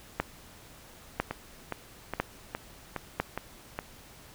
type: two click trains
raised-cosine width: 0.5 ms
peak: -17 / -11 dBFS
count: 7 / 4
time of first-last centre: 1.31-3.789 / 0.2-3.2 s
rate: 2.42 / 1 Hz
effects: pink hiss -52 dBFS RMS until 4.34 s